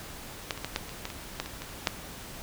clicks, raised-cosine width 0.2 ms, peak -11 / -22 / -14 / -10 / -23 / -16 / -21 / -12 / -20 / -21 / -28 / -6 dBFS, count 12, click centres 0.508 / 0.576 / 0.646 / 0.761 / 0.893 / 1.054 / 1.102 / 1.4 / 1.46 / 1.62 / 1.692 / 1.872 s, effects pink hiss -43 dBFS RMS until 2.42 s

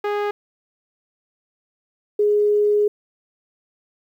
sawtooth / sine tone pair in turn, 412.4 / 416 Hz, G#4 / G#4, -12 / +3 cents, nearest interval unison, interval 15 cents, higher second, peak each -16 / -14 dBFS, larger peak second, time 0.04-0.31 / 2.19-2.88 s, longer second, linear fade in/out 5 ms, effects low-pass 2000 Hz 12 dB/octave + 9-bit

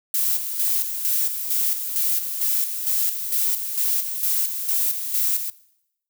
violet noise with tremolo, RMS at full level -21 dBFS, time 0.14-5.5 s, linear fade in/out 2 ms, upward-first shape square, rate 2.2 Hz, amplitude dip 55%, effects noise-tail reverb RT60 0.8 s tail -20 dB re dry

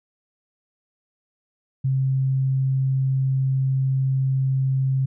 sine tone, 133.2 Hz, C3, 31 cents sharp, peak -18 dBFS, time 1.84-5.06 s, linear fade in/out 10 ms, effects none

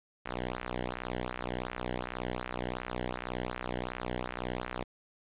sawtooth tone with flanger, 61.74 Hz, B1, in tune, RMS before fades -37 dBFS, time 0.25-4.84 s, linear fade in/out 10 ms, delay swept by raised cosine 0.23 to 0.83 ms, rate 2.7 Hz, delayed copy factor -0.95, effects resampled to 8000 Hz + 10-bit

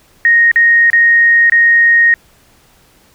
sine tone with dropouts, 1864.7 Hz, A#6, in tune, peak -5 dBFS, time 0.25-2.14 s, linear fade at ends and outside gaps 1 ms, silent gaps 0.515-0.559 / 0.901-0.931 / 1.498-1.521 s, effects pink hiss -49 dBFS RMS until 3.14 s

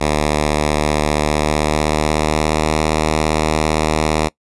5% pulse tone with pitch glide, 75.3 to 77.64 Hz, D2 to D#2, +44 to -3 cents, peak -3 dBFS, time 0-4.29 s, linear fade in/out 20 ms, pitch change +53 cents, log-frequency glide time 1.16-2.77 s, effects noise-tail reverb RT60 0.1 s tail -21 dB re dry + resampled to 24000 Hz

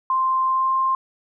sine tone with pitch glide, 1046.5 to 1055 Hz, C6 to C6, 0 to +14 cents, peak -17 dBFS, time 0.1-0.95 s, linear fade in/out 2 ms, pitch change +14 cents, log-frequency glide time 0.46-0.74 s, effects none

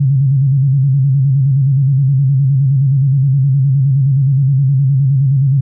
sine tone with vibrato, 136 Hz, C#3, 33 cents flat, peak -8 dBFS, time 0-5.61 s, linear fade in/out 10 ms, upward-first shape square, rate 9.6 Hz, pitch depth 72 cents each way, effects none

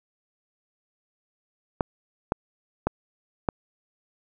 clicks, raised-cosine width 1 ms, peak -8 dBFS, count 4, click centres 1.808 / 2.321 / 2.87 / 3.488 s, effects none

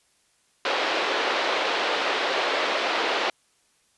pink band-pass noise, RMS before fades -25 dBFS, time 0.65-3.3 s, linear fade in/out 2 ms, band 390 to 4100 Hz, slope 24 dB/octave, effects white hiss -65 dBFS RMS until 3.97 s + resampled to 24000 Hz

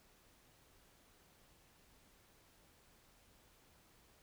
silence, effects pink hiss -68 dBFS RMS until 4.22 s

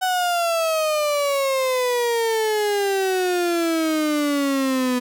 35% pulse exponential sweep, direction down, 750 to 246.9 Hz, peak -17 dBFS, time 0.01-5 s, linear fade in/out 20 ms, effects none

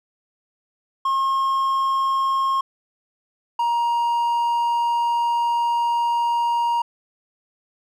triangle tone pair in turn, 1076 / 942.7 Hz, C6 / A#5, +48 / +19 cents, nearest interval major second, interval 229 cents, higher first, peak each -16 dBFS, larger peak neither, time 1.05-2.61 / 3.59-6.82 s, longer second, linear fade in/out 5 ms, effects none

